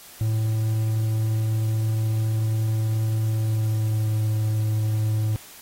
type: tone with pitch glide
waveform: triangle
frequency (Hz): 110 to 108.24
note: A2 to A2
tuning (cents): 0 to -28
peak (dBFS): -18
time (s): 0.21-5.36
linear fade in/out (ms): 0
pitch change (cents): -28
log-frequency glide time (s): 3.33-4.13
effects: white hiss -45 dBFS RMS until 5.61 s + AAC 48 kbps